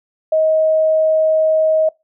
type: tone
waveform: sine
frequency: 631 Hz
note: D#5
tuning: 24 cents sharp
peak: -11 dBFS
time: 0.32-1.89 s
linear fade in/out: 5 ms
effects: noise-tail reverb RT60 0.2 s tail -22 dB re dry